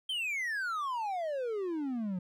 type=exponential sweep; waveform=triangle; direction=down; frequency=3200 to 175.6 Hz; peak=-30 dBFS; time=0.09-2.19 s; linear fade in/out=5 ms; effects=none